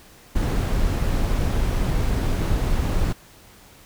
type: noise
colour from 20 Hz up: brown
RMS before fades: -21 dBFS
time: 0.35-3.13 s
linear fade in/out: 10 ms
effects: pink hiss -49 dBFS RMS until 3.85 s